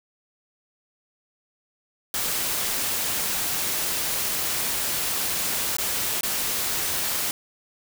white noise with dropouts, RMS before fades -26 dBFS, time 2.14-7.31 s, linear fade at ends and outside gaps 1 ms, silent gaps 5.768-5.784 / 6.209-6.232 s, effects none

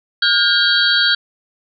sine tone cluster, 1429 / 1602 / 3237 / 3906 / 4493 Hz, F6 / G6 / G#7 / B7 / C#8, +39 / +37 / -45 / -20 / +23 cents, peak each -18 dBFS, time 0.22-1.15 s, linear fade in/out 5 ms, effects none

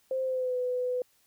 sine tone with pitch glide, 523.3 to 499.4 Hz, C5 to B4, 0 to +19 cents, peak -27 dBFS, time 0.11-1.02 s, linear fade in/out 2 ms, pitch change -81 cents, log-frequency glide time 0.23-0.57 s, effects white hiss -67 dBFS RMS until 1.26 s

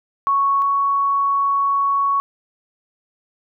sine tone pair in turn, 1108.7 / 1114.1 Hz, C#6 / C#6, 0 / +8 cents, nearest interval unison, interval 8 cents, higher second, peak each -14 / -15 dBFS, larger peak first, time 0.27-0.62 / 0.62-2.2 s, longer second, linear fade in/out 0 ms, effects none

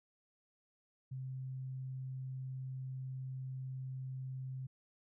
sine tone, 130.81 Hz, C3, in tune, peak -40 dBFS, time 1.11-4.67 s, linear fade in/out 10 ms, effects none

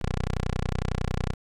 10% pulse tone, 30.94 Hz, B0, 4 cents sharp, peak -18 dBFS, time 0.01-1.34 s, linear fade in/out 10 ms, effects low-pass 7000 Hz 12 dB/octave + 8-bit

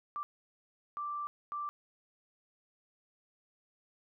sine tone bursts at uneven times, 1174.7 Hz, D6, in tune, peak -35 dBFS, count 3, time 0.16-0.23 / 0.97-1.27 / 1.52-1.69 s, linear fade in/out 0 ms, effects none

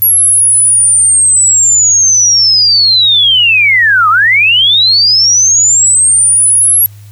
sine linear two-way sweep, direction down then up, 11450 to 1198 to 11450 Hz, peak -4 dBFS, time 0.02-6.86 s, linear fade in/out 0 ms, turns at 4.09 s, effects added 103 Hz sine -30 dBFS peak until 7.11 s + white hiss -45 dBFS RMS until 7.11 s

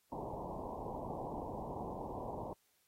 white low-pass noise, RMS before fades -43 dBFS, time 0.12-2.53 s, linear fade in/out 2 ms, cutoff 1000 Hz, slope 96 dB/octave, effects white hiss -75 dBFS RMS until 2.87 s + AAC 48 kbps

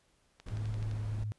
click train, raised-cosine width 0.2 ms, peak -33 dBFS, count 7, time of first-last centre 0.4-0.913 s, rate 11.7 Hz
brown noise, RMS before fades -43 dBFS, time 0.46-1.24 s, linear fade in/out 5 ms
sine tone with pitch glide, 107.1 to 106.11 Hz, A2 to G#2, -46 to +38 cents, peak -33 dBFS, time 0.52-1.32 s, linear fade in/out 0 ms, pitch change -16 cents, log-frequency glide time 0.87-0.96 s
effects pink hiss -71 dBFS RMS until 1.38 s + resampled to 24000 Hz

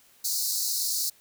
pink high-pass noise, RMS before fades -28 dBFS, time 0.24-1.1 s, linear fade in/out 10 ms, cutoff 4100 Hz, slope 96 dB/octave, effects white hiss -59 dBFS RMS until 1.2 s

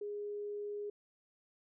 sine tone, 412.7 Hz, G#4, 11 cents flat, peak -38 dBFS, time 0.01-0.9 s, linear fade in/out 5 ms, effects none

